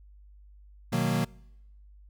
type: chord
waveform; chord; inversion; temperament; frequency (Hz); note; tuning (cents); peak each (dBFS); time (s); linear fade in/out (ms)
square; B major seventh; none; equal with one note detuned; 124.55 / 155.56 / 185 / 233.1; B2 / D#3 / F#3 / A#3; +15 / 0 / 0 / 0; -31; 0.92-1.25; 10
effects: noise-tail reverb RT60 0.9 s tail -25 dB re dry + added 50 Hz sine -50 dBFS peak until 2.09 s